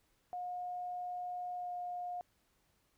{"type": "tone with pitch glide", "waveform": "sine", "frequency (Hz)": [718, 713], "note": ["F5", "F5"], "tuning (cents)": [48, 36], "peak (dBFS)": -38, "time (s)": [0.33, 2.21], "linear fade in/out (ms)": 0, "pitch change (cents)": -12, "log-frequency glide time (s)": [1.56, 1.71], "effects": ["pink hiss -75 dBFS RMS until 2.97 s"]}